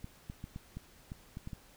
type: clicks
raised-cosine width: 5 ms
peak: -29 dBFS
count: 9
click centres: 0.044 / 0.299 / 0.441 / 0.561 / 0.77 / 1.119 / 1.371 / 1.474 / 1.532 s
effects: pink hiss -60 dBFS RMS until 1.76 s